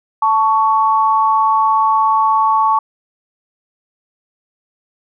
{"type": "tone pair together", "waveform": "sine", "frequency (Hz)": [880, 1116.8], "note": ["A5", "C#6"], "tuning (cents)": [0, 13], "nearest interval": "major third", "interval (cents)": 413, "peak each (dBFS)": -13, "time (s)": [0.22, 2.79], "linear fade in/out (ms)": 5, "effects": []}